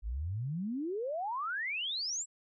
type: exponential sweep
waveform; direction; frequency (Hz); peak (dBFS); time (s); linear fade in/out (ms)
sine; up; 49 to 7900; -33; 0.02-2.26; 50
effects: none